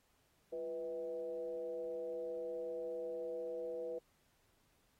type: tone with frequency modulation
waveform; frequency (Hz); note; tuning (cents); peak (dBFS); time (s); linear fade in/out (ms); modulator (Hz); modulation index
sine; 493.9; B4; 0; -39; 0.52-3.99; 10; 148; 0.67
effects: pink hiss -75 dBFS RMS until 4.99 s + AAC 48 kbps